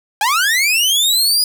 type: linear sweep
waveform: sawtooth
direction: up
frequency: 784 to 4986 Hz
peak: -9 dBFS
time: 0.21-1.44 s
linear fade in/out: 2 ms
effects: none